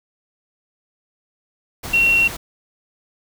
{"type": "tone in noise", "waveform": "sine", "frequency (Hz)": 2733, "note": "F7", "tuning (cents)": -38, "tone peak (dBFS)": -12, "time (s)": [1.93, 2.28], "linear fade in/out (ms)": 10, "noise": "pink", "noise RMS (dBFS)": -30, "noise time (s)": [1.83, 2.37], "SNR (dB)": 15, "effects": []}